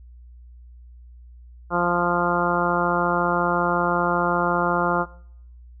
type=harmonic tone; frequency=174.61 Hz; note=F3; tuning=in tune; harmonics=1 / 2 / 3 / 4 / 5 / 6 / 7 / 8; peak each=-27 / -27 / -27 / -27 / -27 / -27 / -27 / -27 dBFS; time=1.7-5.06 s; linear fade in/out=50 ms; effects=noise-tail reverb RT60 0.7 s tail -21 dB re dry + added 60 Hz sine -42 dBFS peak until 5.8 s